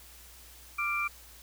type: tone cluster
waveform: sine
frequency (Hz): 1182 / 1384 / 2360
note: D6 / F6 / D7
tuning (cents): +11 / -16 / +8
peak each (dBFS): -33 / -38 / -30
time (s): 0.78-1.08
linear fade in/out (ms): 10
effects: added 60 Hz sine -55 dBFS peak until 1.42 s + white hiss -53 dBFS RMS until 1.42 s